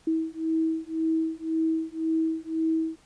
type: beating tone pair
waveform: sine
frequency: 321.3 / 323.2 Hz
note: E4 / E4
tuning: -44 / -34 cents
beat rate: 1.9 Hz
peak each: -27 dBFS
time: 0.07-2.96 s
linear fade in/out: 5 ms
effects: pink hiss -59 dBFS RMS until 3.05 s + resampled to 22050 Hz